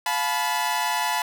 sawtooth tone cluster, 705 / 863 / 989 Hz, F5 / A5 / B5, +16 / -34 / +2 cents, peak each -27 / -22 / -22 dBFS, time 0.06-1.22 s, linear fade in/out 2 ms, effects none

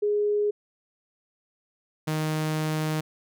sine / sawtooth tone pair in turn, 415.3 / 155.56 Hz, G#4 / D#3, 0 / 0 cents, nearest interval octave + perfect fourth, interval 1700 cents, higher first, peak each -21 dBFS, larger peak neither, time 0.02-0.51 / 2.07-3.01 s, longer second, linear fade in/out 10 ms, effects none

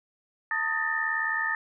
sine tone cluster, 898 / 1249 / 1779 / 1858 Hz, A5 / D#6 / A6 / A#6, +35 / +6 / +19 / -6 cents, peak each -35 / -33 / -27 / -33 dBFS, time 0.51-1.55 s, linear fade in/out 2 ms, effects none

